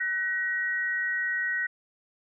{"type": "tone pair together", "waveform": "sine", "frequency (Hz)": [1500, 1897.5], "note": ["F#6", "A#6"], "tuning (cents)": [23, 30], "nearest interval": "major third", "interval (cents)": 407, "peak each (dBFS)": [-31, -27], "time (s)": [0, 1.67], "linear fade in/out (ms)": 10, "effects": []}